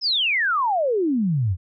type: exponential sweep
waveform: sine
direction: down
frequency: 5350 to 83.2 Hz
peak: -18 dBFS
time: 0.01-1.57 s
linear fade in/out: 50 ms
effects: none